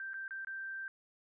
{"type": "tone with dropouts", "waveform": "sine", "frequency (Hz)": 1568, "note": "G6", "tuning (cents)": 0, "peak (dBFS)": -39, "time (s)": [0, 0.88], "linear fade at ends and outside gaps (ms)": 1, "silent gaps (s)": [[0.134, 0.141], [0.28, 0.308], [0.448, 0.471]], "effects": []}